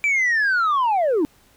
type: linear sweep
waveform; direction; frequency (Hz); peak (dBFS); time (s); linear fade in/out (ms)
sine; down; 2349 to 279.8; -14; 0.04-1.25; 0
effects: tanh soft clip ceiling -15 dBFS + pink hiss -56 dBFS RMS until 1.56 s